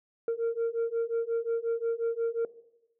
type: beating tone pair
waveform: sine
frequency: 458.5 / 464.1 Hz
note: A#4 / A#4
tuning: -29 / -8 cents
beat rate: 5.6 Hz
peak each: -28 dBFS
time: 0.28-2.45 s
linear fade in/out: 2 ms
effects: noise-tail reverb RT60 0.9 s tail -18 dB re dry + tanh soft clip ceiling -24 dBFS